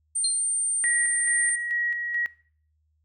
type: tone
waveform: sine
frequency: 8870 Hz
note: C#9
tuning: in tune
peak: -23 dBFS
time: 0.15-1.56 s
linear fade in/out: 10 ms
type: tone with exponential decay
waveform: sine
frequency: 4186 Hz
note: C8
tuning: in tune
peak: -21 dBFS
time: 0.24-0.46 s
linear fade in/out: 5 ms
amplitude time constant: 47 ms
type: tone with tremolo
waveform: sine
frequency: 1907 Hz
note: A#6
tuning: 39 cents sharp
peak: -23 dBFS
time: 0.84-2.26 s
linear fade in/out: 0 ms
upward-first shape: square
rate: 2.3 Hz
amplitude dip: 40%
effects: noise-tail reverb RT60 0.5 s tail -20 dB re dry + added 77 Hz sine -66 dBFS peak until 3.04 s